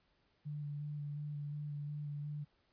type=tone with vibrato; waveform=sine; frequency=146.83 Hz; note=D3; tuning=in tune; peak=-39 dBFS; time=0.45-2.45 s; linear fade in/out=20 ms; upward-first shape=square; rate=2.8 Hz; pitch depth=15 cents each way; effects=pink hiss -75 dBFS RMS until 2.72 s + resampled to 11025 Hz